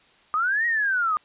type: linear two-way sweep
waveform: sine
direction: up then down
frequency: 1200 to 1906 to 1200 Hz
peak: -20 dBFS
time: 0.34-1.17 s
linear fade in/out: 0 ms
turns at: 0.66 s
effects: white hiss -57 dBFS RMS until 1.24 s + resampled to 8000 Hz